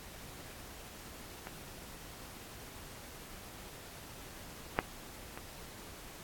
clicks, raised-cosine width 0.5 ms, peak -27 / -11 / -27 dBFS, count 3, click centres 1.471 / 4.789 / 5.375 s, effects pink hiss -50 dBFS RMS until 6.23 s + AAC 64 kbps

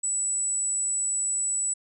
sine tone, 7902 Hz, B8, in tune, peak -24 dBFS, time 0.03-1.74 s, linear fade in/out 10 ms, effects none

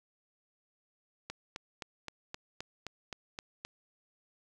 click train, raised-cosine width 0.2 ms, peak -22 dBFS, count 10, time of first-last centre 1.3-3.65 s, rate 3.83 Hz, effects none

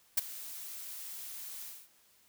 blue noise with ADSR envelope, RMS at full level -25 dBFS, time 0.17-1.89 s, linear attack 10 ms, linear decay 19 ms, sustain -19 dB, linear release 250 ms, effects white hiss -66 dBFS RMS until 2.28 s

